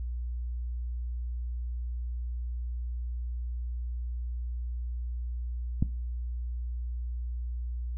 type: click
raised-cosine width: 5 ms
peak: -12 dBFS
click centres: 5.825 s
effects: noise-tail reverb RT60 0.3 s tail -18 dB re dry + added 60 Hz sine -31 dBFS peak until 7.97 s